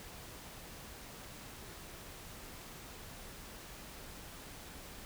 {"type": "silence", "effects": ["pink hiss -50 dBFS RMS until 5.05 s"]}